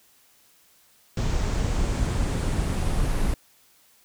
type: noise with low-pass filter sweep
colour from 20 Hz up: brown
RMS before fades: -24 dBFS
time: 1.17-3.34 s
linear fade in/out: 2 ms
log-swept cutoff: 6700 to 11000 Hz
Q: 2
effects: white hiss -59 dBFS RMS until 4.04 s